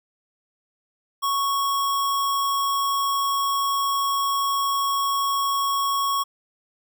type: tone with sample-and-hold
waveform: sine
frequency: 1108.7 Hz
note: C#6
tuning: in tune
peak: -20 dBFS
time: 1.22-6.24 s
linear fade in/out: 20 ms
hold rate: 4410 Hz
effects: none